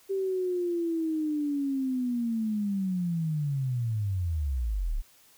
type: linear sweep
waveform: sine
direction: down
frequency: 392 to 30.87 Hz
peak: -26 dBFS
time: 0.09-5.02 s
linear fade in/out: 20 ms
effects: white hiss -59 dBFS RMS until 5.37 s